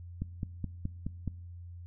click train, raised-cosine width 5 ms, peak -21 dBFS, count 6, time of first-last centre 0.22-1.277 s, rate 4.73 Hz, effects noise-tail reverb RT60 0.7 s tail -22 dB re dry + added 87 Hz sine -43 dBFS peak until 1.86 s

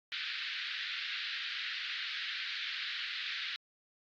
white band-pass noise, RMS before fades -39 dBFS, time 0.12-3.56 s, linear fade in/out 0 ms, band 1500 to 4200 Hz, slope 48 dB/octave, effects AAC 48 kbps

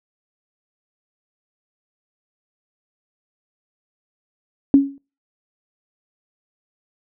sine tone with exponential decay, 277.2 Hz, C#4, in tune, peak -4 dBFS, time 4.74-4.98 s, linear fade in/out 1 ms, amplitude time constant 51 ms, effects noise-tail reverb RT60 0.3 s tail -20 dB re dry

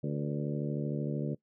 harmonic tone with a mistuned harmonic, 73 Hz, D2, 10 cents flat, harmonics 2 / 3 / 4 / 5 / 6 / 7 / 8, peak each -33 / -37 / -39 / -41 / -43 / -44 / -45 dBFS, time 0.03-1.35 s, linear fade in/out 10 ms, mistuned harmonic 7, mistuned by -47 cents, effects noise-tail reverb RT60 0.1 s tail -21 dB re dry

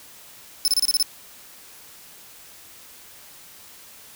sawtooth tone bursts, 5260 Hz, E8, 5 cents flat, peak -14 dBFS, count 7, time 0.65-1.027 s, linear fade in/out 0 ms, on 29 ms, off 29 ms, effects white hiss -46 dBFS RMS until 4.15 s

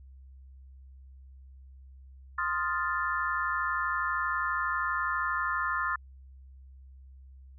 sine chord, F dominant seventh, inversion second, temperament equal, 1046.5 / 1244.5 / 1396.9 / 1760 Hz, C6 / Eb6 / F6 / A6, 0 / 0 / 0 / 0 cents, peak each -33 dBFS, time 2.38-5.96 s, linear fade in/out 5 ms, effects added 66 Hz sine -48 dBFS peak until 7.58 s

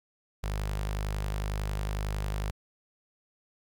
sawtooth tone with notch filter, 51 Hz, G#1, 31 cents flat, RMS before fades -32 dBFS, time 0.43-2.51 s, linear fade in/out 10 ms, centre 280 Hz, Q 1.1, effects 11-bit

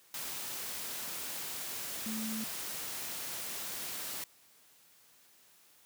sine tone in noise, 220 Hz, A3, in tune, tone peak -36 dBFS, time 2.06-2.44 s, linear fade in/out 2 ms, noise white, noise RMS -40 dBFS, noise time 0.14-4.24 s, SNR +1 dB, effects white hiss -63 dBFS RMS until 5.85 s + high-pass 100 Hz 12 dB/octave

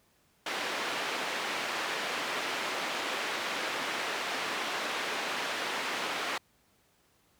white band-pass noise, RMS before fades -34 dBFS, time 0.46-6.38 s, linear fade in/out 5 ms, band 300 to 2600 Hz, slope 12 dB/octave, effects pink hiss -68 dBFS RMS until 7.39 s + high-pass 60 Hz 12 dB/octave

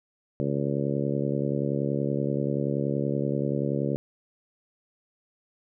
harmonic tone, 70.5 Hz, C#2, 30 cents sharp, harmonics 2 / 3 / 4 / 5 / 6 / 7 / 8, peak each -29 / -31 / -32 / -33 / -34 / -34 / -35 dBFS, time 0.4-3.96 s, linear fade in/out 0 ms, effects none

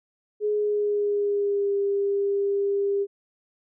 sine tone with pitch glide, 419.7 to 400.1 Hz, G#4 to G4, +18 to +35 cents, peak -21 dBFS, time 0.4-3.07 s, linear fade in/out 50 ms, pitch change -83 cents, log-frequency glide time 0.5-1.75 s, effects none

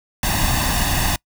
pink noise with comb filter, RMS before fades -19 dBFS, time 0.23-1.16 s, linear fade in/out 2 ms, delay 1.1 ms, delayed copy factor +0.75, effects noise-tail reverb RT60 0.1 s tail -25 dB re dry

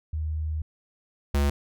sine / square tone pair in turn, 77.78 / 71 Hz, D#2 / C#2, 0 / +42 cents, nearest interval major second, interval 158 cents, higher first, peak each -26 / -21 dBFS, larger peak second, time 0.13-0.62 / 1.34-1.5 s, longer first, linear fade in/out 5 ms, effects none

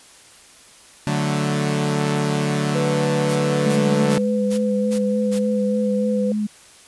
sawtooth chord, D major, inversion none, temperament equal, 146.83 / 185 / 220 Hz, D3 / F#3 / A3, 0 / 0 / 0 cents, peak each -17 / -22 / -21 dBFS, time 1.07-4.18 s, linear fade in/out 0 ms
sine tone with pitch glide, 493.9 to 503.4 Hz, B4 to B4, 0 to +33 cents, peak -21 dBFS, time 2.75-6.32 s, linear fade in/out 2 ms, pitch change +33 cents, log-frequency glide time 3.43-4.55 s
white noise bursts, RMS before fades -32 dBFS, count 6, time 3.28-5.396 s, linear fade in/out 20 ms, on 86 ms, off 320 ms
sine tone with vibrato, 207.7 Hz, G#3, in tune, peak -19 dBFS, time 3.66-6.47 s, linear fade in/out 10 ms, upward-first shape sine, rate 3.4 Hz, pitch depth 35 cents each way
effects white hiss -47 dBFS RMS until 6.87 s + resampled to 24000 Hz

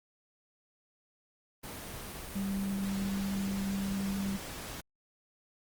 sine tone in noise, 196 Hz, G3, in tune, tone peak -31 dBFS, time 2.35-4.37 s, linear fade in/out 10 ms, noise pink, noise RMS -42 dBFS, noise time 1.63-4.81 s, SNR +8 dB, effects Opus 24 kbps

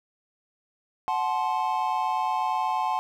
triangle chord, F# diminished, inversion none, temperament equal with one note detuned, 740 / 868.4 / 1046.5 Hz, F#5 / A5 / C6, 0 / -23 / 0 cents, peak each -27 / -25 / -27 dBFS, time 1.08-2.99 s, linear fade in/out 0 ms, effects none

